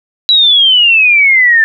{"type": "exponential sweep", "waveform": "sine", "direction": "down", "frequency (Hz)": [3951, 1760], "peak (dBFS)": -4, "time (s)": [0.29, 1.64], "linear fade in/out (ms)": 0, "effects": []}